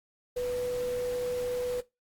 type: tone in noise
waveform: sine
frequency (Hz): 493.9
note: B4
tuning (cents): 0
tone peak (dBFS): -28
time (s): 0.36-1.81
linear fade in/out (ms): 10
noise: pink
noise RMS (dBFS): -45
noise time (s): 0.36-1.81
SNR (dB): +14
effects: noise-tail reverb RT60 0.2 s tail -18 dB re dry + AAC 64 kbps